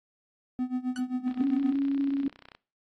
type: tone with tremolo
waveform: triangle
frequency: 252.5 Hz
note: B3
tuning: 39 cents sharp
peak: -23 dBFS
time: 0.59-1.75 s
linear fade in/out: 0 ms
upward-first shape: sine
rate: 7.6 Hz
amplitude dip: 90%
type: tone with exponential decay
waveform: sawtooth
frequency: 1487 Hz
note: F#6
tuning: 8 cents sharp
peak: -31 dBFS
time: 0.96-1.05 s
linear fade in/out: 1 ms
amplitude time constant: 18 ms
type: click train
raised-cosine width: 0.3 ms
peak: -32 dBFS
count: 41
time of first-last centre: 1.28-2.55 s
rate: 31.5 Hz
type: tone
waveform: sine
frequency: 277.2 Hz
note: C#4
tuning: in tune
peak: -24 dBFS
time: 1.41-2.28 s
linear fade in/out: 2 ms
effects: noise-tail reverb RT60 0.4 s tail -23 dB re dry + AAC 32 kbps